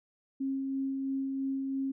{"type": "tone with tremolo", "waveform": "sine", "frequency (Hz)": 270, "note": "C#4", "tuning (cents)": -45, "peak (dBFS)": -29, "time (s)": [0.4, 1.92], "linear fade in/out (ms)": 10, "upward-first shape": "sine", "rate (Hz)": 3, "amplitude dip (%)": 25, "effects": []}